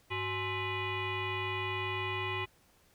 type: tone with frequency modulation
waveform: sine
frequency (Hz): 1046.5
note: C6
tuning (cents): 0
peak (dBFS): -32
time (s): 0.1-2.46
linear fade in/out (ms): 20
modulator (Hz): 473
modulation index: 3.9
effects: pink hiss -66 dBFS RMS until 2.94 s